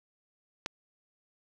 click, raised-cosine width 0.2 ms, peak -15 dBFS, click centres 0.661 s, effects none

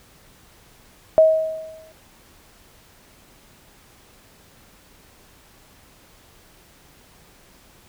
sine tone with exponential decay, 636 Hz, D#5, 38 cents sharp, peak -7 dBFS, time 1.18-1.92 s, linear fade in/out 0 ms, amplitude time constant 160 ms, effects pink hiss -52 dBFS RMS until 7.88 s

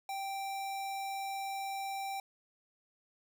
square tone, 783 Hz, G5, 2 cents flat, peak -37 dBFS, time 0.09-2.2 s, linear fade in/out 2 ms, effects none

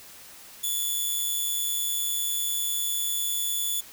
5% pulse tone with amplitude modulation, 3450 Hz, A7, 35 cents flat, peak -16 dBFS, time 0.63-3.81 s, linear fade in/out 10 ms, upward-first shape sine, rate 99.9 Hz, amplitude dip 40%, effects white hiss -47 dBFS RMS until 3.92 s

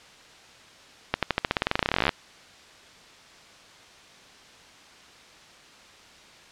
accelerating click train, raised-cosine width 0.3 ms, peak -5 dBFS, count 26, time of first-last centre 1.14-2.092 s, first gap 87 ms, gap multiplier 0.92, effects white hiss -50 dBFS RMS until 6.51 s + low-pass 5000 Hz 12 dB/octave

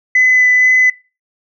sine tone with vibrato, 2009 Hz, B6, 29 cents sharp, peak -6 dBFS, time 0.15-0.9 s, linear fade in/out 5 ms, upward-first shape sine, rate 2.1 Hz, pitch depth 9 cents each way, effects noise-tail reverb RT60 0.3 s tail -20 dB re dry + tanh soft clip ceiling -3 dBFS

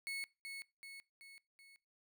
35% pulse tone with echo, 2200 Hz, C#7, 14 cents flat, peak -38 dBFS, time 0.07-0.24 s, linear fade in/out 0 ms, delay 380 ms, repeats 4, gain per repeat -5 dB, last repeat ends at 1.76 s, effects noise-tail reverb RT60 0.3 s tail -23 dB re dry

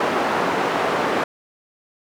white band-pass noise, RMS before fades -21 dBFS, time 0-1.24 s, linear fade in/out 5 ms, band 230 to 1100 Hz, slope 12 dB/octave, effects none

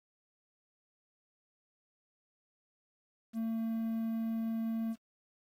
triangle tone with quantisation, 225.5 Hz, A3, 43 cents sharp, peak -30 dBFS, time 3.33-4.96 s, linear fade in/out 50 ms, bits 10, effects AAC 48 kbps

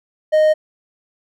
triangle tone, 619 Hz, D#5, 9 cents flat, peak -8 dBFS, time 0.32-0.54 s, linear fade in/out 20 ms, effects none

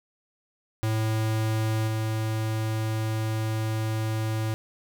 square tone with level steps, 110 Hz, A2, in tune, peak -24 / -26 dBFS, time 0.83-4.54 s, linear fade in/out 0 ms, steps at 1.87 s, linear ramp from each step 10 ms, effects none

